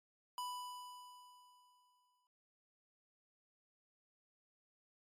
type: tone with exponential decay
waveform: square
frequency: 991 Hz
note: B5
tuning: 6 cents sharp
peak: -40 dBFS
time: 0.38-2.27 s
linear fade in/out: 1 ms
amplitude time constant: 410 ms
effects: MP3 64 kbps